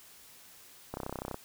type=click train; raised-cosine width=1 ms; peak=-22 dBFS; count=14; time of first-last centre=0.94-1.344 s; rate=32.2 Hz; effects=white hiss -55 dBFS RMS until 1.44 s